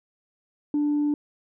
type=tone; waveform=sine; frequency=294.1 Hz; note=D4; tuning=3 cents sharp; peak=-19 dBFS; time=0.74-1.14 s; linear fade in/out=2 ms; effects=tanh soft clip ceiling -18 dBFS

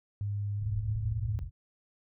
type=tone with pitch glide; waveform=sine; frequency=102 to 110.59 Hz; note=G#2 to A2; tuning=-31 to +9 cents; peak=-30 dBFS; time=0.21-1.39 s; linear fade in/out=0 ms; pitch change=+140 cents; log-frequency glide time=0.54-1.18 s
type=low-pass noise; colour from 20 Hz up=white; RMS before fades=-36 dBFS; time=0.58-1.51 s; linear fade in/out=50 ms; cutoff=130 Hz; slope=96 dB/octave
effects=none

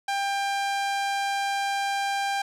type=tone with low-pass filter; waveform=sawtooth; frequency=795 Hz; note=G5; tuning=24 cents sharp; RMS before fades=-27 dBFS; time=0.08-2.42 s; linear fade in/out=5 ms; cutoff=9600 Hz; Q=0.5; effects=none

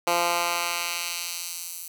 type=tone with high-pass filter sweep; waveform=10% pulse; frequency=172.7 Hz; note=F3; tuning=19 cents flat; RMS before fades=-28 dBFS; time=0.07-1.88 s; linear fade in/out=5 ms; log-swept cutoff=530 to 10000 Hz; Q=0.73; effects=none

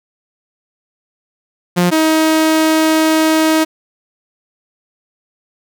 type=tone pair in turn; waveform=sawtooth; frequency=176.9 / 316.6 Hz; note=F3 / D#4; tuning=+23 / +30 cents; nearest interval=minor seventh; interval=1007 cents; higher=second; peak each=-6 dBFS; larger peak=neither; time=1.76-1.91 / 1.91-3.65 s; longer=second; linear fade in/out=20 ms; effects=none

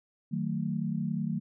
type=chord; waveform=sine; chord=D# diminished; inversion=none; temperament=just; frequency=155.56 / 186.68 / 224 Hz; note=D#3 / F#3 / A3; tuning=0 / +16 / +31 cents; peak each=-33 dBFS; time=0.31-1.4 s; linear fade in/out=20 ms; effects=none

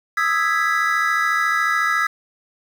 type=chord; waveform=triangle; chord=E major seventh; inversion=third; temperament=equal; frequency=1244.5 / 1318.5 / 1661.2 / 1975.5 Hz; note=D#6 / E6 / G#6 / B6; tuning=0 / 0 / 0 / 0 cents; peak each=-22 / -20 / -20 / -21 dBFS; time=0.17-2.07 s; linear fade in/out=5 ms; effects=7-bit

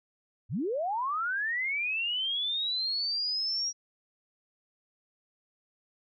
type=linear sweep; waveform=sine; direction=up; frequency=78 to 5710 Hz; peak=-28 dBFS; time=0.49-3.73 s; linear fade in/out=50 ms; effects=none

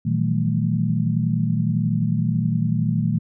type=tone cluster; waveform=sine; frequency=118.3 / 160.2 / 171.8 / 190.5 / 220 Hz; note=A#2 / E3 / F3 / G3 / A3; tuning=+26 / -49 / -28 / -49 / 0 cents; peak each=-23 / -22 / -30 / -27 / -25 dBFS; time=0.05-3.19 s; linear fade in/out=10 ms; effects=none

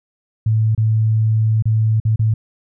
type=tone with dropouts; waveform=sine; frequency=110 Hz; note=A2; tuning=in tune; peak=-12 dBFS; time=0.46-2.34 s; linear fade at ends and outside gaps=5 ms; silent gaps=0.75-0.777 / 1.624-1.655 / 2.001-2.051 / 2.16-2.193 s; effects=none

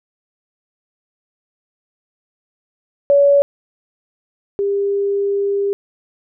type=tone pair in turn; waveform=sine; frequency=566 / 400.2 Hz; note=C#5 / G4; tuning=+36 / +36 cents; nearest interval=tritone; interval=600 cents; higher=first; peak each=-8 / -15 dBFS; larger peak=first; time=3.1-3.42 / 4.59-5.73 s; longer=second; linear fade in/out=0 ms; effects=none

